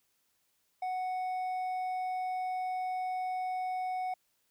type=tone with hard clipping; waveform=triangle; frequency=740 Hz; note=F#5; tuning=in tune; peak=-33 dBFS; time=0.82-4.14 s; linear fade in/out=5 ms; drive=7 dB; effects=white hiss -75 dBFS RMS until 4.5 s